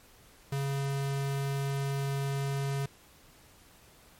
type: tone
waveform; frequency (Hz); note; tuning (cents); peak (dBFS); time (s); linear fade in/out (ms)
square; 138.5; C#3; -1; -30; 0.52-2.86; 5
effects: pink hiss -58 dBFS RMS until 4.19 s + MP3 64 kbps